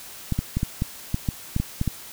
clicks, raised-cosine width 5 ms, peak -10 dBFS, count 11, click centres 0.323 / 0.39 / 0.57 / 0.631 / 0.821 / 1.144 / 1.288 / 1.564 / 1.6 / 1.814 / 1.877 s, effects white hiss -41 dBFS RMS until 2.12 s

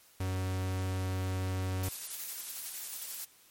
45% pulse tone, 93.5 Hz, F#2, 19 cents sharp, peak -31 dBFS, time 0.2-1.89 s, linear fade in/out 5 ms
blue noise with tremolo, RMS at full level -38 dBFS, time 1.83-3.25 s, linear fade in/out 5 ms, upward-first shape square, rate 11 Hz, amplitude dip 25%
effects white hiss -61 dBFS RMS until 3.5 s + MP3 64 kbps

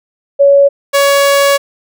sine / sawtooth tone pair in turn, 561 / 561 Hz, C#5 / C#5, +21 / +21 cents, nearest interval unison, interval 0 cents, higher neither, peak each -3 dBFS, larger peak neither, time 0.39-0.69 / 0.93-1.58 s, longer second, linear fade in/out 20 ms, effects none

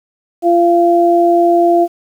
sine tone pair together, 344 / 688 Hz, F4 / F5, -26 / -26 cents, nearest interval octave, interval 1200 cents, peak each -10 dBFS, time 0.42-1.88 s, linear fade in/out 50 ms, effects 7-bit

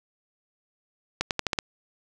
accelerating click train, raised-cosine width 0.2 ms, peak -7 dBFS, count 6, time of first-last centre 1.21-1.588 s, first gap 98 ms, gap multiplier 0.87, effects none

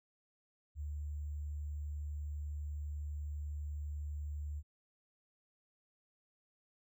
sine tone with sample-and-hold, 74 Hz, D2, 14 cents sharp, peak -38 dBFS, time 0.75-4.63 s, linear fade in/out 50 ms, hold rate 7350 Hz, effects none

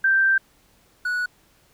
sine / triangle tone pair in turn, 1568 / 1469.8 Hz, G6 / F#6, 0 / -12 cents, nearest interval minor second, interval 112 cents, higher first, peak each -15 / -20 dBFS, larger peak first, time 0.04-0.38 / 1.05-1.26 s, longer first, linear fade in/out 5 ms, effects pink hiss -59 dBFS RMS until 1.73 s

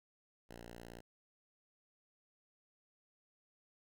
5% pulse tone, 58.4 Hz, A#1, 4 cents sharp, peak -39 dBFS, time 0.49-1.01 s, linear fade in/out 10 ms, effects none

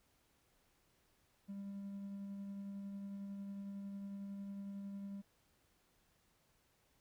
triangle tone with tremolo, 198.6 Hz, G3, 23 cents sharp, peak -40 dBFS, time 1.48-5.22 s, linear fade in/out 20 ms, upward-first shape sine, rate 11 Hz, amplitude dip 25%, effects tanh soft clip ceiling -37 dBFS + pink hiss -75 dBFS RMS until 7 s

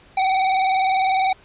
square tone with vibrato, 761 Hz, F#5, 48 cents sharp, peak -17 dBFS, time 0.17-1.33 s, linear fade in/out 5 ms, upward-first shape square, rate 20 Hz, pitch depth 34 cents each way, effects pink hiss -50 dBFS RMS until 1.44 s + resampled to 8000 Hz

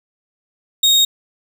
35% pulse tone, 3729 Hz, A#7, in tune, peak -8 dBFS, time 0.83-1.05 s, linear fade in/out 5 ms, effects none

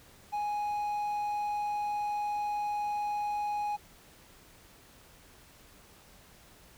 triangle tone, 830.6 Hz, G#5, in tune, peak -28 dBFS, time 0.32-3.77 s, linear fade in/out 20 ms, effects pink hiss -57 dBFS RMS until 6.77 s

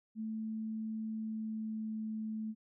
sine tone with pitch glide, 219.7 to 218.2 Hz, A3 to A3, -2 to -14 cents, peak -36 dBFS, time 0.15-2.55 s, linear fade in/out 50 ms, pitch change -12 cents, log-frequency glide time 1.07-1.98 s, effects none

